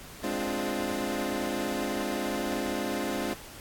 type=chord; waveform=25% pulse; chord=D half-diminished seventh; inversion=second; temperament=equal; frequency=207.7 / 261.6 / 293.7 / 349.2 Hz; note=Ab3 / C4 / D4 / F4; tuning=0 / 0 / 0 / 0 cents; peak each=-31 dBFS; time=0.23-3.34 s; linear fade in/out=10 ms; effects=pink hiss -46 dBFS RMS until 3.6 s + AAC 64 kbps